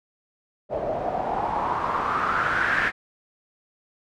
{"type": "noise with low-pass filter sweep", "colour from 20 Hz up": "white", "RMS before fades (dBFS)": -25, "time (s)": [0.69, 2.92], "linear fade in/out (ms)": 50, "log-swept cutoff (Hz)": [580, 1800], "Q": 5, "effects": []}